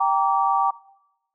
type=chord; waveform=sine; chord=G minor; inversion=none; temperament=equal with one note detuned; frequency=784 / 932.3 / 1155.8 Hz; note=G5 / Bb5 / D6; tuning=0 / 0 / -28 cents; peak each=-21 / -22 / -22 dBFS; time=0-0.71 s; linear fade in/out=10 ms; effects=noise-tail reverb RT60 0.9 s tail -21 dB re dry